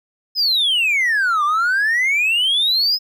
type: exponential two-way sweep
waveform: triangle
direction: down then up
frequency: 5170 to 1157 to 5170 Hz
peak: -12 dBFS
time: 0.35-2.99 s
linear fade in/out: 50 ms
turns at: 1.44 s
effects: tanh soft clip ceiling -9 dBFS